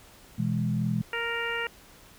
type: chord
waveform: sine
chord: E major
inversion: second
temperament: equal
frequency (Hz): 123.47 / 164.81 / 207.7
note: B2 / E3 / G#3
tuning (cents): 0 / 0 / 0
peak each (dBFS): -29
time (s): 0.38-1.02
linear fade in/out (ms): 10
type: harmonic tone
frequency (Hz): 466.2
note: A#4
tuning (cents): 0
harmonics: 1 / 2 / 3 / 4 / 5 / 6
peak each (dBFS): -35 / -38 / -34 / -33 / -37 / -36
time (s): 1.13-1.67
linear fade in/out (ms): 2
effects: pink hiss -53 dBFS RMS until 2.18 s